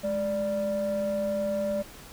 sine tone pair together, 209 / 587.3 Hz, G#3 / D5, +11 / 0 cents, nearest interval octave + tritone, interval 1789 cents, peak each -30 / -25 dBFS, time 0.03-1.83 s, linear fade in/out 20 ms, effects tanh soft clip ceiling -22 dBFS + pink hiss -47 dBFS RMS until 2.12 s

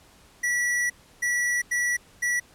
square tone bursts at uneven times, 1945 Hz, B6, 27 cents flat, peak -23 dBFS, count 4, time 0.43-0.9 / 1.22-1.62 / 1.71-1.97 / 2.22-2.4 s, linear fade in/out 10 ms, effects pink hiss -55 dBFS RMS until 2.54 s + low-pass 12000 Hz 12 dB/octave

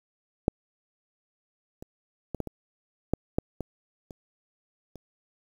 clicks, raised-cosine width 2 ms, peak -7 / -27 / -18 / -16 / -22 / -10 / -10 / -18 / -28 / -30 dBFS, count 10, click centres 0.481 / 1.825 / 2.347 / 2.403 / 2.473 / 3.136 / 3.385 / 3.607 / 4.108 / 4.957 s, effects 8-bit

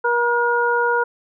harmonic tone, 477.4 Hz, A#4, 41 cents sharp, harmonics 1 / 2 / 3, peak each -20 / -20 / -20 dBFS, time 0.04-1.04 s, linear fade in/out 10 ms, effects none

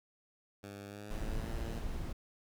10% pulse tone with pitch glide, 100.3 to 113.89 Hz, G2 to A#2, +40 to -40 cents, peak -37 dBFS, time 0.63-1.79 s, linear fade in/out 5 ms, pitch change +220 cents, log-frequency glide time 0.86-1.5 s
brown noise, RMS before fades -38 dBFS, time 1.1-2.13 s, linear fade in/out 10 ms
effects none

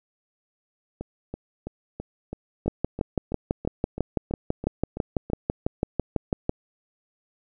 two click trains, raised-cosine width 2 ms, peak -9 / -19 dBFS, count 24 / 14, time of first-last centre 2.68-6.494 / 1.01-5.3 s, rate 6.03 / 3.03 Hz, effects none

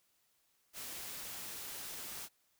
white noise, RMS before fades -45 dBFS, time 0.73-2.29 s, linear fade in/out 50 ms, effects white hiss -75 dBFS RMS until 2.59 s

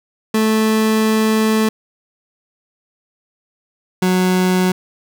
30% pulse tone pair in turn, 218.7 / 183.9 Hz, A3 / F#3, -10 / -10 cents, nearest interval minor third, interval 300 cents, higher first, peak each -10 dBFS, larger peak neither, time 0.34-1.69 / 4.02-4.72 s, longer first, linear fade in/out 5 ms, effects none

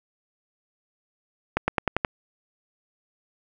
accelerating click train, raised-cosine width 0.5 ms, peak -6 dBFS, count 6, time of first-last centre 1.57-2.048 s, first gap 110 ms, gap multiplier 0.93, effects none

